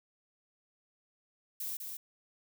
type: noise with echo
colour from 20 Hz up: violet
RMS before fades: -38 dBFS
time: 1.6-1.77 s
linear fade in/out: 5 ms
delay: 200 ms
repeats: 1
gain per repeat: -4 dB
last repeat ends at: 1.97 s
effects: none